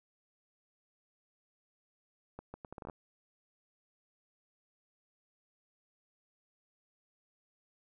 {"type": "accelerating click train", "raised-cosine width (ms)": 1, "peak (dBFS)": -30, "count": 10, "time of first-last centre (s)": [2.39, 2.898], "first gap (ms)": 150, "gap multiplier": 0.72, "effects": []}